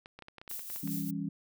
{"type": "clicks", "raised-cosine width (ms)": 0.3, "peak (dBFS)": -31, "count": 12, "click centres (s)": [0.059, 0.19, 0.223, 0.284, 0.383, 0.415, 0.478, 0.513, 0.594, 0.701, 0.761, 0.876]}
{"type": "noise with tremolo", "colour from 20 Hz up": "violet", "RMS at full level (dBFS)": -39, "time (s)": [0.49, 1.11], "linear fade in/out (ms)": 10, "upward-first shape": "sine", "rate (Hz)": 4.9, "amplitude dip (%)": 50}
{"type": "chord", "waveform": "sine", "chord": "C# diminished", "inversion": "first", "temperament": "just", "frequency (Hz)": [166.31, 199.57, 277.2], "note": ["E3", "G3", "C#4"], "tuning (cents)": [16, 31, 0], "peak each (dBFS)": -37, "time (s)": [0.83, 1.29], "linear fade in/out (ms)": 5}
{"effects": []}